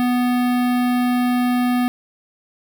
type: tone with notch filter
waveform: square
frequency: 246.9 Hz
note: B3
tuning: in tune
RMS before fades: -18 dBFS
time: 0-1.88 s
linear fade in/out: 0 ms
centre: 6600 Hz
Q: 0.66
effects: none